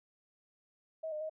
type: tone with pitch steps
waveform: sine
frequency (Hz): 639 / 610 / 628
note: D#5 / D#5 / D#5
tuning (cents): +46 / -34 / +16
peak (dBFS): -36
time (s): 1.03-1.297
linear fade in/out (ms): 10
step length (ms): 89
effects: none